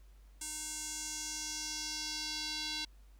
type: tone with band-pass filter sweep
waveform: square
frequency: 306.9 Hz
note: D#4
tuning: 24 cents flat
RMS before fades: -40 dBFS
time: 0.41-2.85 s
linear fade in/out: 5 ms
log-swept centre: 8100 to 4100 Hz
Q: 2.8
effects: added 49 Hz sine -55 dBFS peak until 3.19 s + pink hiss -71 dBFS RMS until 3.19 s